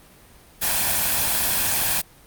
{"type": "noise with comb filter", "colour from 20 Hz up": "white", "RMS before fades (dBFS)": -21, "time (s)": [0.61, 2.02], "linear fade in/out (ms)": 20, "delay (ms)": 1.2, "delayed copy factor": 0.5, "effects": ["pink hiss -50 dBFS RMS until 2.26 s", "Opus 32 kbps"]}